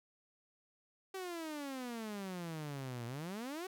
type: exponential two-way sweep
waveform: sawtooth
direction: down then up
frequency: 387.3 to 115.4 to 387.3 Hz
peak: -37 dBFS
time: 1.14-3.67 s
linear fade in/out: 5 ms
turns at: 3.06 s
effects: none